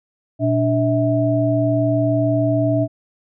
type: tone cluster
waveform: sine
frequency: 120 / 293 / 646 Hz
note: B2 / D4 / E5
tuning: -49 / -4 / -35 cents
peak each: -19 dBFS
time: 0.39-2.88 s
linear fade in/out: 50 ms
effects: none